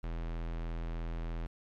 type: tone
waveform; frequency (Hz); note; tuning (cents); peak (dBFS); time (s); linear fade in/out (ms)
square; 41.57; E1; +15; -36; 0.03-1.47; 10
effects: low-pass 3000 Hz 12 dB/octave + 11-bit